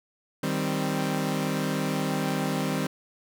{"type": "chord", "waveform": "sawtooth", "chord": "C minor", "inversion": "first", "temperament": "equal", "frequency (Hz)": [155.56, 196, 261.6], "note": ["Eb3", "G3", "C4"], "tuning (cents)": [0, 0, 0], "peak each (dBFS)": -26, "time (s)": [0.43, 2.87], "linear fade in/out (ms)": 5, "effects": []}